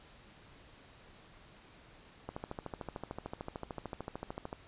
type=click train; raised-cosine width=1 ms; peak=-25 dBFS; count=31; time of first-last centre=2.29-4.529 s; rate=13.4 Hz; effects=pink hiss -58 dBFS RMS until 4.67 s + resampled to 8000 Hz